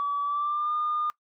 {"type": "tone with pitch glide", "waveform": "sine", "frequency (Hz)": [1146, 1214.1], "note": ["D6", "D#6"], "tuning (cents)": [-43, -43], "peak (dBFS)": -24, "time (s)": [0, 1.1], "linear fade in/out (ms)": 0, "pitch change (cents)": 100, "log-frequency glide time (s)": [0.23, 0.74], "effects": ["noise-tail reverb RT60 0.1 s tail -21 dB re dry", "tanh soft clip ceiling -20 dBFS"]}